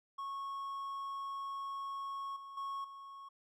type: tone with level steps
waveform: triangle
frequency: 1100 Hz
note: C#6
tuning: 14 cents flat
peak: -37 / -45 / -36 / -46 dBFS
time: 0.18-3.29 s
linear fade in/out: 10 ms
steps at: 2.36 / 2.57 / 2.84 s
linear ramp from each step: 5 ms
effects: none